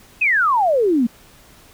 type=exponential sweep; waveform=sine; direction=down; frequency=2632 to 220 Hz; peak=-13 dBFS; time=0.21-1.07 s; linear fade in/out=10 ms; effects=pink hiss -48 dBFS RMS until 1.73 s